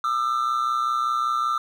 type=tone pair together; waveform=triangle; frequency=1205.8 / 1331 Hz; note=D6 / E6; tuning=+45 / +16 cents; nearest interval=major second; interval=171 cents; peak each=-22 dBFS; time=0.04-1.58 s; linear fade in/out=2 ms; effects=none